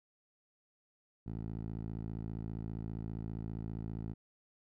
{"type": "tone with band-pass filter", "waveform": "10% pulse", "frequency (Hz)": 55, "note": "A1", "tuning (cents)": 0, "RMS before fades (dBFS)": -41, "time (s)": [1.26, 4.14], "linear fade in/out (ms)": 10, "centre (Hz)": 120, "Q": 0.67, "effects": []}